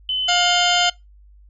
sine tone with pitch glide, 3032 to 3081 Hz, F#7 to G7, +42 to -31 cents, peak -19 dBFS, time 0.09-0.9 s, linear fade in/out 2 ms, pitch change +27 cents, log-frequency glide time 0.35-0.54 s
harmonic tone, 709 Hz, F5, 26 cents sharp, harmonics 1 / 2 / 3 / 4 / 5 / 6 / 7 / 9 / 10, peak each -20 / -23 / -25 / -26 / -27 / -28 / -28 / -30 / -30 dBFS, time 0.28-0.9 s, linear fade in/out 10 ms
effects noise-tail reverb RT60 0.2 s tail -24 dB re dry + added 50 Hz sine -45 dBFS peak until 1.49 s

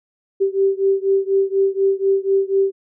sine beating tone pair, 388.2 / 392.3 Hz, G4 / G4, -17 / +1 cents, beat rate 4.1 Hz, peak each -17 / -18 dBFS, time 0.4-2.72 s, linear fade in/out 20 ms, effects none

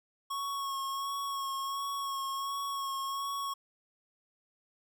square tone with vibrato, 1100 Hz, C#6, 14 cents flat, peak -34 dBFS, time 0.3-3.54 s, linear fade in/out 10 ms, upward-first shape sine, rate 1.4 Hz, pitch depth 24 cents each way, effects none

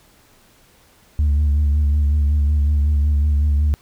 sine tone with vibrato, 73.42 Hz, D2, in tune, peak -11 dBFS, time 1.19-3.74 s, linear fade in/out 0 ms, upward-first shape sine, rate 5.4 Hz, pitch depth 47 cents each way, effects tanh soft clip ceiling -12 dBFS + pink hiss -53 dBFS RMS until 3.81 s

